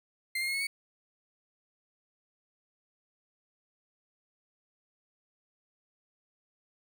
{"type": "tone with pitch steps", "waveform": "35% pulse", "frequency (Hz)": [2093, 2126, 2159, 2193, 2228], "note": ["C7", "C7", "C#7", "C#7", "C#7"], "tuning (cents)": [0, 27, -46, -19, 8], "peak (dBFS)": -28, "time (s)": [0.35, 0.67], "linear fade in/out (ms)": 5, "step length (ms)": 64, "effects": []}